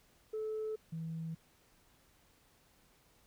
sine tone pair in turn, 434.3 / 162.68 Hz, A4 / E3, -23 / -23 cents, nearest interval octave + perfect fourth, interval 1700 cents, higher first, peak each -34 / -37 dBFS, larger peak first, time 0.33-0.76 / 0.92-1.35 s, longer neither, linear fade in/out 10 ms, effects tanh soft clip ceiling -33 dBFS + pink hiss -68 dBFS RMS until 3.26 s

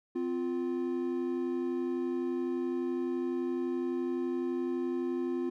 triangle tone pair together, 257.4 / 349.2 Hz, C4 / F4, -28 / 0 cents, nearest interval perfect fourth, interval 528 cents, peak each -32 / -30 dBFS, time 0.15-5.5 s, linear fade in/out 10 ms, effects none

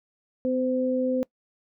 sine tone pair together, 254.6 / 513.9 Hz, C4 / C5, -47 / -31 cents, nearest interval octave, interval 1216 cents, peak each -25 dBFS, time 0.45-1.23 s, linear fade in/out 0 ms, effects noise-tail reverb RT60 0.1 s tail -23 dB re dry

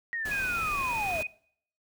sine linear sweep, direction down, 1894 to 611 Hz, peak -30 dBFS, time 0.13-1.21 s, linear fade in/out 0 ms
pink noise, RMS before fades -40 dBFS, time 0.25-1.23 s, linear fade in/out 5 ms
sine tone with tremolo, 2489 Hz, D#7, in tune, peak -29 dBFS, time 0.31-1.27 s, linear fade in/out 5 ms, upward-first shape triangle, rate 17 Hz, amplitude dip 25%
effects noise-tail reverb RT60 0.6 s tail -21 dB re dry

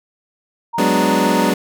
sine tone, 932.3 Hz, A#5, in tune, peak -19 dBFS, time 0.73-1.51 s, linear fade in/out 20 ms
25% pulse chord, G# half-diminished seventh, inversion third, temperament equal, 185 / 207.7 / 246.9 / 293.7 Hz, F#3 / G#3 / B3 / D4, 0 / 0 / 0 / 0 cents, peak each -16 dBFS, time 0.78-1.54 s, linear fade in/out 5 ms
effects none

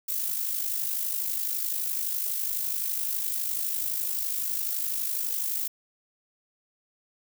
violet noise with amplitude modulation, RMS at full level -27 dBFS, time 0.08-5.68 s, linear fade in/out 10 ms, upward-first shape sine, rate 51.9 Hz, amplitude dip 55%, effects none

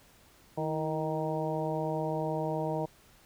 harmonic tone with a mistuned harmonic, 156.1 Hz, D#3, 6 cents sharp, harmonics 1 / 2 / 3 / 4 / 5 / 6, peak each -35 / -37 / -36 / -35 / -39 / -39 dBFS, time 0.57-2.86 s, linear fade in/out 10 ms, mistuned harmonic 2, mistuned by +60 cents, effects pink hiss -60 dBFS RMS until 3.25 s

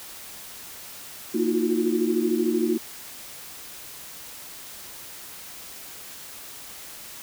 sine tone cluster, 230 / 315.2 / 349.1 / 362.2 Hz, A#3 / D#4 / F4 / F#4, -23 / +23 / -1 / -37 cents, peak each -26 dBFS, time 1.34-2.78 s, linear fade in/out 10 ms, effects white hiss -41 dBFS RMS until 7.22 s

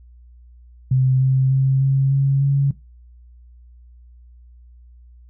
sine tone with pitch steps, 130.2 / 131.94 / 133.71 / 135.49 / 137.31 / 139.14 Hz, C3 / C3 / C3 / C#3 / C#3 / C#3, -8 / +15 / +38 / -39 / -16 / +7 cents, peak -13 dBFS, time 0.91-2.71 s, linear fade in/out 5 ms, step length 300 ms, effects noise-tail reverb RT60 0.2 s tail -17 dB re dry + added 60 Hz sine -43 dBFS peak until 5.29 s

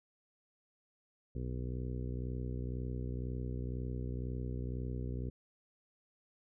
harmonic tone, 62 Hz, B1, 7 cents sharp, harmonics 1 / 2 / 3 / 4 / 5 / 6 / 7 / 8, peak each -39 / -40 / -49 / -46 / -52 / -50 / -51 / -55 dBFS, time 1.35-5.3 s, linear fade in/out 5 ms, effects none

